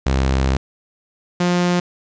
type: tone pair in turn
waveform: sawtooth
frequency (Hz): 66.3 / 177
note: C2 / F3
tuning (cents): +23 / +23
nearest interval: octave + perfect fourth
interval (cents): 1700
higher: second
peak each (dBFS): -11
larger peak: neither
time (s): 0.06-0.57 / 1.4-1.8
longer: first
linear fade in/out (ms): 5
effects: resampled to 16000 Hz + 8-bit